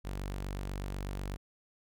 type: tone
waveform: sawtooth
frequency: 48.09 Hz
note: G1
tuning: 32 cents flat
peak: -32 dBFS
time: 0.04-1.37 s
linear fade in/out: 20 ms
effects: none